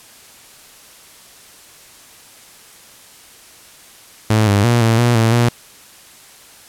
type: tone with pitch steps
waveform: sawtooth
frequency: 108.8 / 101.3 / 119.3 / 113.5 / 120.2 / 113.1 / 119.4 Hz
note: A2 / G#2 / A#2 / A#2 / B2 / A2 / A#2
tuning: -19 / -43 / +41 / -46 / -46 / +48 / +42 cents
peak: -7 dBFS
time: 4.3-5.49 s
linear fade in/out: 5 ms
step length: 170 ms
effects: white hiss -43 dBFS RMS until 6.68 s + low-pass 12000 Hz 12 dB/octave